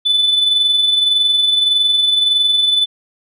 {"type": "tone with amplitude modulation", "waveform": "sine", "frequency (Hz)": 3497, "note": "A7", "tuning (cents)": -11, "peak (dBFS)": -7, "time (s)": [0.05, 2.86], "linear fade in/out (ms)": 20, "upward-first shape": "sine", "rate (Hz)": 21.7, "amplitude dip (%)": 50, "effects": ["tanh soft clip ceiling -8 dBFS"]}